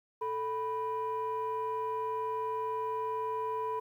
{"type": "tone pair together", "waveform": "sine", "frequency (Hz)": [440, 987.8], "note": ["A4", "B5"], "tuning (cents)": [0, 0], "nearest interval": "octave + major second", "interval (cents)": 1400, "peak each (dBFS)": [-34, -32], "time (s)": [0.21, 3.8], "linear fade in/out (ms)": 10, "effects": ["tanh soft clip ceiling -27 dBFS", "11-bit"]}